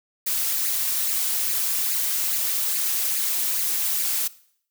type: noise with flanger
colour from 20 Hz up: blue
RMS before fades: -24 dBFS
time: 0.26-4.28 s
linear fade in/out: 10 ms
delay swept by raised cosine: 0.43 to 4.53 ms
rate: 2.4 Hz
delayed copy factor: +0.55
effects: noise-tail reverb RT60 0.6 s tail -19 dB re dry